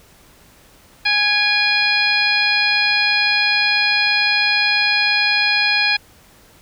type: harmonic tone with a mistuned harmonic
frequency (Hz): 831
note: G#5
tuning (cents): +1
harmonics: 1 / 2 / 3 / 4 / 5 / 6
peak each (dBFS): -26 / -20 / -17 / -25 / -21 / -24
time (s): 1.05-5.97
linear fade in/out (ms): 10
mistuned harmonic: 3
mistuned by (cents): -40
effects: pink hiss -49 dBFS RMS until 6.61 s